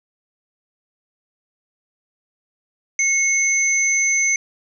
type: tone pair together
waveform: sine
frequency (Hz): 2178 / 6160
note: C#7 / G8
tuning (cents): -31 / -31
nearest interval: octave + tritone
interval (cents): 1800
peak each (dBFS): -18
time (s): 2.99-4.36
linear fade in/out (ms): 2
effects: none